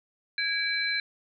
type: tone cluster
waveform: sine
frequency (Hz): 1649 / 2312 / 4057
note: G#6 / D7 / B7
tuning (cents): -13 / -28 / +46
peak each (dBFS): -30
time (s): 0.38-1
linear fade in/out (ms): 2
effects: none